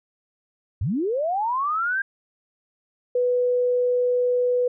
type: linear sweep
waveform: sine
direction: up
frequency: 73.42 to 1617 Hz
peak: -21 dBFS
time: 0.81-2.02 s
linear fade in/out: 5 ms
type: tone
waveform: sine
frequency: 493.9 Hz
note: B4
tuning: in tune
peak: -18 dBFS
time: 3.15-4.68 s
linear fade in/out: 5 ms
effects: none